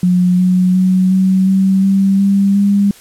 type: tone with pitch steps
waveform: sine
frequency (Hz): 180 / 182.83 / 185.7 / 188.62 / 191.59 / 194.6 / 197.66 / 200.8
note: F#3 / F#3 / F#3 / F#3 / G3 / G3 / G3 / G3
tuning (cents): -47 / -20 / +7 / +34 / -39 / -12 / +15 / +42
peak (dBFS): -8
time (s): 0.03-2.91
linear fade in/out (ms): 2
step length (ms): 360
effects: white hiss -41 dBFS RMS until 3 s + low-pass 12000 Hz 12 dB/octave